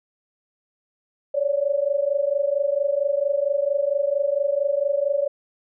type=tone pair together; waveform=sine; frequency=554.4 / 578.8 Hz; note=C#5 / D5; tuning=0 / -25 cents; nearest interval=minor second; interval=75 cents; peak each=-22 dBFS; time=1.34-5.28 s; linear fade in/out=10 ms; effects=none